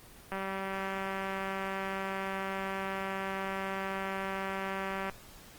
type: click train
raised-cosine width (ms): 0.5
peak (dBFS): -21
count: 923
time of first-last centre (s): 0.32-5.097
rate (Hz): 193
effects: pink hiss -53 dBFS RMS until 5.58 s + Opus 24 kbps